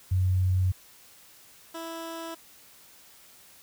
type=tone pair in turn; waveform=sine / 15% pulse; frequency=92.5 / 329.6 Hz; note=F#2 / E4; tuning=0 / 0 cents; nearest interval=octave + minor seventh; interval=2200 cents; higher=second; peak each=-21 / -29 dBFS; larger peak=first; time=0.11-0.72 / 1.74-2.35 s; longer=neither; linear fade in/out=10 ms; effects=white hiss -54 dBFS RMS until 3.62 s